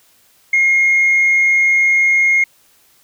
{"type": "tone", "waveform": "sine", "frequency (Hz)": 2143, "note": "C7", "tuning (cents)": 41, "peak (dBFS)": -8, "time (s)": [0.53, 2.44], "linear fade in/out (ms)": 5, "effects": ["tanh soft clip ceiling -7 dBFS", "white hiss -53 dBFS RMS until 3.03 s"]}